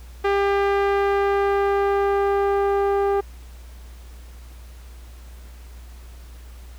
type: tone with low-pass filter sweep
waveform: sawtooth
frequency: 399 Hz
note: G4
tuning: 31 cents sharp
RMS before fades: -20 dBFS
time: 0.24-3.21 s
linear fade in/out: 10 ms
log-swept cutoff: 2200 to 970 Hz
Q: 0.89
effects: added 60 Hz sine -38 dBFS peak until 6.78 s + pink hiss -51 dBFS RMS until 6.78 s